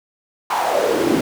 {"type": "noise with high-pass filter sweep", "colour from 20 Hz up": "brown", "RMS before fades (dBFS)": -18, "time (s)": [0.5, 1.21], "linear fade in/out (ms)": 5, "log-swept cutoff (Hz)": [980, 260], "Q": 4.1, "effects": []}